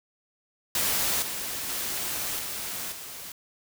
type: noise with level steps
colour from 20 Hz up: white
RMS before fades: -26 / -33 / -31 / -34 / -40 dBFS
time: 0.75-3.32 s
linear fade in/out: 2 ms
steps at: 1.22 / 1.69 / 2.39 / 2.92 s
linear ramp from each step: 2 ms
effects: none